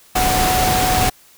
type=tone in noise; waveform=sine; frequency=740 Hz; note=F#5; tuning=in tune; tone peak=-17 dBFS; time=0.15-1.1 s; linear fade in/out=10 ms; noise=pink; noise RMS=-18 dBFS; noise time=0.15-1.1 s; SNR=-2 dB; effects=white hiss -49 dBFS RMS until 1.37 s